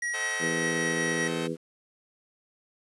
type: tone with tremolo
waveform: square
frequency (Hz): 1910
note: A#6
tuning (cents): +42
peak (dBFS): -28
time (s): 0.02-1.28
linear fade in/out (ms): 5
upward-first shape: triangle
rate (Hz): 5.1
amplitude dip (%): 30
type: chord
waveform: 10% pulse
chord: A diminished seventh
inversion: none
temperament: just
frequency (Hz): 440 / 528 / 633.6 / 760.3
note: A4 / C5 / Eb5 / Gb5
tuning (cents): 0 / +16 / +31 / +47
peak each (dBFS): -32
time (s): 0.13-1.48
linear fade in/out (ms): 20
type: harmonic tone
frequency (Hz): 82.41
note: E2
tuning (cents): 0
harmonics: 2 / 3 / 4 / 5 / 6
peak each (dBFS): -35 / -35 / -35 / -35 / -35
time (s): 0.39-1.57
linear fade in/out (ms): 50
effects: resampled to 24000 Hz + 9-bit